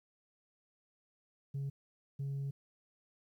sine tone bursts at uneven times, 138.59 Hz, C#3, in tune, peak -33 dBFS, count 2, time 1.54-1.7 / 2.19-2.51 s, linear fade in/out 10 ms, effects tanh soft clip ceiling -34 dBFS + 12-bit

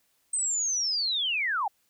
sine linear sweep, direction down, 8372 to 740 Hz, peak -25 dBFS, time 0.33-1.68 s, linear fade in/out 5 ms, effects white hiss -70 dBFS RMS until 1.89 s

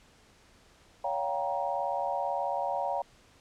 sine chord, G half-diminished seventh, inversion second, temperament just, 564.5 / 705.6 / 784 / 940.8 Hz, Db5 / F5 / G5 / Bb5, +31 / +18 / 0 / +16 cents, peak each -34 dBFS, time 1.04-3.02 s, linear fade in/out 5 ms, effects pink hiss -60 dBFS RMS until 3.4 s + low-pass 8000 Hz 12 dB/octave

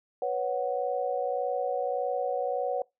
sine chord, B suspended second, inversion none, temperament just, 493.9 / 555.6 / 740.8 Hz, B4 / C#5 / F#5, 0 / +4 / +2 cents, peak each -31 dBFS, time 0.22-2.82 s, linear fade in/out 2 ms, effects noise-tail reverb RT60 0.2 s tail -24 dB re dry

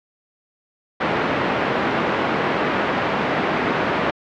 pink band-pass noise, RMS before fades -21 dBFS, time 1-4.11 s, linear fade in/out 10 ms, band 230 to 2100 Hz, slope 12 dB/octave, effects low-pass 4000 Hz 12 dB/octave

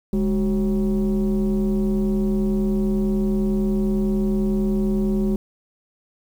sine tone with frequency modulation, 204.5 Hz, G#3, 26 cents flat, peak -16 dBFS, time 0.13-5.36 s, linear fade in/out 2 ms, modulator 169 Hz, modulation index 0.88, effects tanh soft clip ceiling -15 dBFS + 8-bit

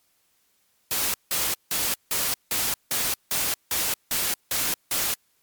white noise bursts, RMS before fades -25 dBFS, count 11, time 0.91-5.14 s, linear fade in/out 2 ms, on 230 ms, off 170 ms, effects white hiss -67 dBFS RMS until 5.42 s + MP3 96 kbps

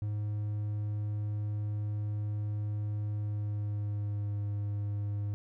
triangle tone with pitch glide, 104.7 to 102.6 Hz, G#2 to G#2, +15 to -21 cents, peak -29 dBFS, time 0.02-5.34 s, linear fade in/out 0 ms, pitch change -36 cents, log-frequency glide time 3.14-4.39 s, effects none

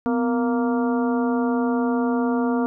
harmonic tone with a mistuned harmonic, 233.1 Hz, A#3, in tune, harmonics 1 / 2 / 3 / 4 / 5 / 6, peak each -20 / -26 / -30 / -32 / -34 / -36 dBFS, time 0.06-2.66 s, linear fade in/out 0 ms, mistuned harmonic 1, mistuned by +120 cents, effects none

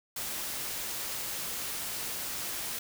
white noise, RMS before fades -36 dBFS, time 0.16-2.79 s, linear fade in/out 5 ms, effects none

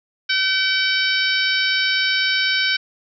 harmonic tone, 764 Hz, G5, 45 cents flat, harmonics 2 / 3 / 4 / 5 / 6 / 7, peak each -21 / -23 / -24 / -25 / -26 / -26 dBFS, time 0.29-2.77 s, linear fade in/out 10 ms, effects none

